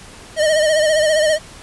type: tone with vibrato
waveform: square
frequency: 619 Hz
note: D#5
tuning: 9 cents flat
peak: -13 dBFS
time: 0.36-1.39 s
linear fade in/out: 50 ms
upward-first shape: sine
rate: 15 Hz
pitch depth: 58 cents each way
effects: pink hiss -39 dBFS RMS until 1.62 s + resampled to 24000 Hz